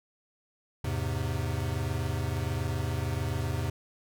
square chord, E augmented, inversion none, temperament equal, 82.41 / 103.83 / 130.81 Hz, E2 / G#2 / B#2, 0 / 0 / 0 cents, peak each -34 dBFS, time 0.84-3.7 s, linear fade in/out 5 ms, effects none

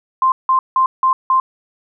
sine tone bursts, 1046.5 Hz, C6, in tune, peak -10 dBFS, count 5, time 0.22-1.4 s, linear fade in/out 2 ms, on 100 ms, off 170 ms, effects none

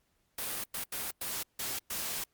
white noise bursts at uneven times, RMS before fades -36 dBFS, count 6, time 0.38-0.64 / 0.74-0.84 / 0.92-1.11 / 1.21-1.43 / 1.59-1.79 / 1.9-2.24 s, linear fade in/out 5 ms, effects pink hiss -75 dBFS RMS until 2.33 s + Opus 48 kbps

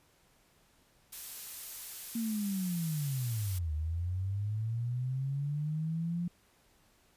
blue noise, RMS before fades -42 dBFS, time 1.12-3.59 s, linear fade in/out 10 ms
sine linear two-way sweep, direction down then up, 233.1 to 75 to 175.9 Hz, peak -31 dBFS, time 2.15-6.28 s, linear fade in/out 5 ms, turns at 3.73 s
effects pink hiss -67 dBFS RMS until 7.16 s + resampled to 32000 Hz

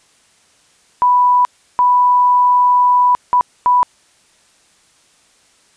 sine tone bursts at uneven times, 987.8 Hz, B5, in tune, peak -8 dBFS, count 4, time 1.02-1.45 / 1.79-3.15 / 3.33-3.41 / 3.66-3.83 s, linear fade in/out 0 ms, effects white hiss -53 dBFS RMS until 5.76 s + resampled to 22050 Hz

